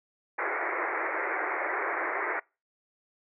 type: band-pass noise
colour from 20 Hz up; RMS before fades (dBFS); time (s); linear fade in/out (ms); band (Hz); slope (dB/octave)
white; -31; 0.38-2.4; 10; 320 to 2200; 96
effects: noise-tail reverb RT60 0.3 s tail -26 dB re dry